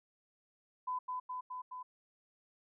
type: tone with echo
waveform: sine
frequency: 1006 Hz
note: B5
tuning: 32 cents sharp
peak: -34 dBFS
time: 0.87-0.99 s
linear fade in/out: 10 ms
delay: 210 ms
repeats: 4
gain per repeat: -2 dB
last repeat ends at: 1.83 s
effects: none